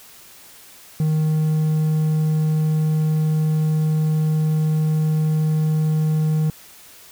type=tone; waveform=triangle; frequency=155.56 Hz; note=D#3; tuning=in tune; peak=-14 dBFS; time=1-6.5 s; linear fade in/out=2 ms; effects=white hiss -45 dBFS RMS until 7.11 s